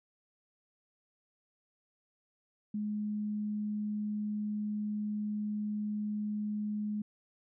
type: tone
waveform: sine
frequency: 210 Hz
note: G#3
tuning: 19 cents sharp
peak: -32 dBFS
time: 2.74-7.02 s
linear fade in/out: 5 ms
effects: none